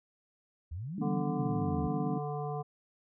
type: exponential two-way sweep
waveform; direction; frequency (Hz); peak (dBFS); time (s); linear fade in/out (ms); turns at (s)
sine; up then down; 72.9 to 227.4 to 72.9; -36; 0.71-1.88; 10; 1
type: chord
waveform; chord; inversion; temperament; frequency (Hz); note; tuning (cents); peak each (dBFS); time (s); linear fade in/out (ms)
sine; E minor seventh; none; equal; 164.81 / 196 / 246.9 / 293.7; E3 / G3 / B3 / D4; 0 / 0 / 0 / 0; -37; 0.98-2.18; 5
type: harmonic tone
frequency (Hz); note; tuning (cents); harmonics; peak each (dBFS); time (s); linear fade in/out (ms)
146.83; D3; 0; 1 / 3 / 5 / 7 / 8; -36 / -39 / -39 / -45 / -49; 1.01-2.63; 20
effects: none